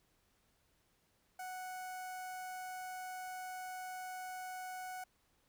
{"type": "tone with notch filter", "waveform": "sawtooth", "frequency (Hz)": 740, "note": "F#5", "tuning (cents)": 0, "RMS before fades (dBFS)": -45, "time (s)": [1.39, 5.04], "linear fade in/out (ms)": 5, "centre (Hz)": 3500, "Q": 0.96, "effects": ["pink hiss -75 dBFS RMS until 5.48 s"]}